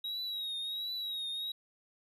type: tone with vibrato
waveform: triangle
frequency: 3819 Hz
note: A#7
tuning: 41 cents sharp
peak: -34 dBFS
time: 0.04-1.52 s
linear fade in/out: 5 ms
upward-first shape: triangle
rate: 1.4 Hz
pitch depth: 74 cents each way
effects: none

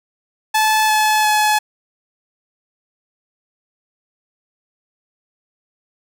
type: tone with pitch steps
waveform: sawtooth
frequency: 867 / 859 / 851.1 Hz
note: A5 / A5 / G#5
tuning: -26 / -42 / +42 cents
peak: -9 dBFS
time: 0.54-1.59 s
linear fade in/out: 10 ms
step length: 350 ms
effects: none

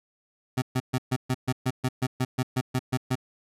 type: tone bursts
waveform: 25% pulse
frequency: 128.2 Hz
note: C3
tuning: 35 cents flat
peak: -19 dBFS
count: 15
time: 0.57-3.155 s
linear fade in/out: 10 ms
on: 51 ms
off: 130 ms
effects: resampled to 32000 Hz

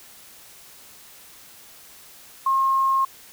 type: tone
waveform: sine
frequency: 1073 Hz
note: C6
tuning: 43 cents sharp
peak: -17 dBFS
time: 2.46-3.05 s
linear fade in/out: 5 ms
effects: white hiss -47 dBFS RMS until 3.32 s

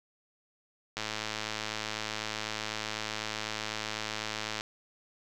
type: click train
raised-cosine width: 0.2 ms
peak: -16 dBFS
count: 394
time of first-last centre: 0.97-4.609 s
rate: 108 Hz
effects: none

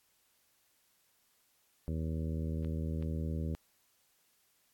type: harmonic tone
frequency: 79.6 Hz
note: D#2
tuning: 40 cents sharp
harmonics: 1 / 2 / 3 / 4 / 5 / 6 / 7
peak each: -35 / -38 / -42 / -47 / -49 / -50 / -52 dBFS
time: 1.88-3.55 s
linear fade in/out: 0 ms
type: clicks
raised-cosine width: 0.3 ms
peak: -38 dBFS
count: 2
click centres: 2.647 / 3.025 s
effects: white hiss -72 dBFS RMS until 4.73 s + AAC 64 kbps

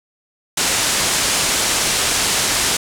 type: low-pass noise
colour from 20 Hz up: white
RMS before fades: -18 dBFS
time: 0.57-2.77 s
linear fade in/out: 5 ms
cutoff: 9200 Hz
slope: 24 dB/octave
effects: none

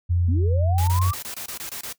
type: tone with pitch glide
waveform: sine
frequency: 87.31 to 90.44 Hz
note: F2 to F#2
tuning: 0 to -39 cents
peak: -18 dBFS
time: 0.09-1.12 s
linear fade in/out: 20 ms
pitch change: +61 cents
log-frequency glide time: 0.64-0.92 s
type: linear sweep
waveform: sine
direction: up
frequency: 216.8 to 1200 Hz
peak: -27 dBFS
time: 0.28-1.14 s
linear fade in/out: 5 ms
type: noise bursts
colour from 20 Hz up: white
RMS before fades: -33 dBFS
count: 10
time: 0.78-1.927 s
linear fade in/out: 2 ms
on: 94 ms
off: 23 ms
effects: noise-tail reverb RT60 0.1 s tail -17 dB re dry

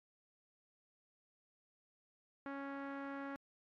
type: tone with low-pass filter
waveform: sawtooth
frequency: 277.2 Hz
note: C#4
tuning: in tune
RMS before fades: -45 dBFS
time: 2.46-3.36 s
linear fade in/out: 0 ms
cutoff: 1600 Hz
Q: 2.1
effects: AAC 64 kbps

